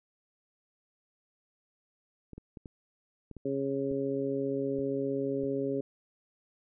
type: clicks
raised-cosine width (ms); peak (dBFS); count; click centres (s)
3; -31; 9; 2.333 / 2.38 / 2.572 / 2.658 / 3.313 / 3.367 / 3.914 / 4.789 / 5.437
type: harmonic tone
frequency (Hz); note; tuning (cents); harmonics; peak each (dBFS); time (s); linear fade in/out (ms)
137.3; C#3; -16; 1 / 2 / 3 / 4; -41 / -33 / -32 / -37; 3.45-5.81; 5
effects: none